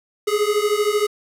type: beating tone pair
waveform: square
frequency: 411.4 / 424.4 Hz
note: G#4 / G#4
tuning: -16 / +38 cents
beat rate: 13 Hz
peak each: -21 dBFS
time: 0.27-1.07 s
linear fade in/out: 10 ms
effects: resampled to 32000 Hz + 7-bit